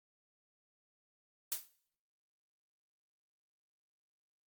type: noise with exponential decay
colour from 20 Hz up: blue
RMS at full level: -32 dBFS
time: 1.52-1.69 s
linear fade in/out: 0 ms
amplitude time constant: 35 ms
effects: noise-tail reverb RT60 0.6 s tail -19 dB re dry + Opus 48 kbps